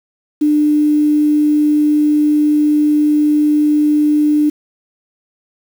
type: tone with quantisation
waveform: sine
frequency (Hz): 299.1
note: D4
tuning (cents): +32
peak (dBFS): -9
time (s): 0.41-4.5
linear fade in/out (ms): 10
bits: 6
effects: none